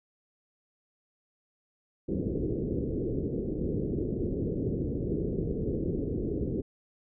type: low-pass noise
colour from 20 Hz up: white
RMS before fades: -31 dBFS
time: 2.08-6.62 s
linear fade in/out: 10 ms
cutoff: 450 Hz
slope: 48 dB/octave
effects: none